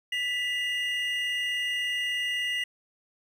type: tone pair together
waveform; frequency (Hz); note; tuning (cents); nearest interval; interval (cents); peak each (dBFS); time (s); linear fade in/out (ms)
triangle; 1975.5 / 2839; B6 / F7; 0 / +28; tritone; 628; -28; 0.12-2.64; 5
effects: none